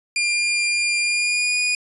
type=tone with pitch glide; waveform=sawtooth; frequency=2401 to 2457 Hz; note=D7 to D#7; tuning=+38 to -22 cents; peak=-15 dBFS; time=0.16-1.75 s; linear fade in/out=2 ms; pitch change=+40 cents; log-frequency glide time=1.02-1.58 s; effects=resampled to 24000 Hz